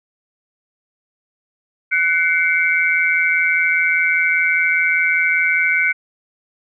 sine tone cluster, 1498 / 2115 / 2280 Hz, F#6 / C7 / C#7, +21 / +18 / +48 cents, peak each -18 dBFS, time 1.91-5.93 s, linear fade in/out 20 ms, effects none

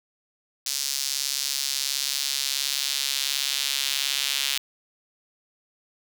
sawtooth tone with high-pass filter sweep, 138.59 Hz, C#3, in tune, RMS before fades -27 dBFS, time 0.66-4.58 s, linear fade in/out 5 ms, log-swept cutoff 5100 to 3300 Hz, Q 1.7, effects none

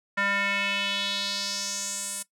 square tone with band-pass filter sweep, 199.7 Hz, G3, 32 cents sharp, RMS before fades -29 dBFS, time 0.17-2.23 s, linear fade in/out 10 ms, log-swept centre 1700 to 9400 Hz, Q 3.1, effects noise-tail reverb RT60 0.1 s tail -17 dB re dry

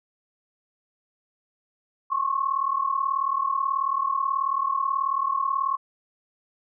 sine tone pair together, 1070.3 / 1108.7 Hz, C6 / C#6, +39 / 0 cents, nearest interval minor second, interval 61 cents, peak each -25 dBFS, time 2.1-5.77 s, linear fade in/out 20 ms, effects none

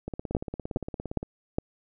two click trains, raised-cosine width 2 ms, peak -20 / -12 dBFS, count 21 / 4, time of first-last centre 0.08-1.229 / 0.35-1.585 s, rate 17.4 / 2.43 Hz, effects none

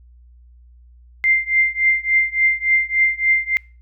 sine tone with tremolo, 2093 Hz, C7, in tune, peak -10 dBFS, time 1.24-3.57 s, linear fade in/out 0 ms, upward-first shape triangle, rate 3.5 Hz, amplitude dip 95%, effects noise-tail reverb RT60 0.4 s tail -26 dB re dry + added 60 Hz sine -44 dBFS peak until 3.81 s

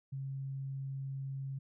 sine tone, 135.7 Hz, C#3, 36 cents flat, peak -37 dBFS, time 0.12-1.59 s, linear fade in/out 10 ms, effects none

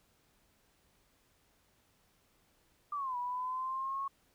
sine exponential two-way sweep, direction down then up, 1199 to 973 to 1104 Hz, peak -34 dBFS, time 2.92-4.08 s, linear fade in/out 5 ms, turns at 3.17 s, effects pink hiss -71 dBFS RMS until 4.34 s

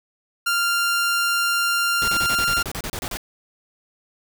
sawtooth tone, 1392 Hz, F6, 6 cents flat, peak -15 dBFS, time 0.46-2.63 s, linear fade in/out 10 ms
pink noise bursts, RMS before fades -29 dBFS, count 13, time 2.02-3.171 s, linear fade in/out 0 ms, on 59 ms, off 32 ms
effects none

